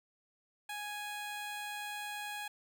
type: tone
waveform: 15% pulse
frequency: 830.6 Hz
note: G#5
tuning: in tune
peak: -33 dBFS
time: 0.69-2.48 s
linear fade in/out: 5 ms
effects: none